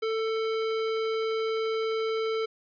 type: tone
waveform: square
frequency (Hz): 444.2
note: A4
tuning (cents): +16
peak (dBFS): -27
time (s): 0.02-2.46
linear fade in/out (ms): 10
effects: resampled to 11025 Hz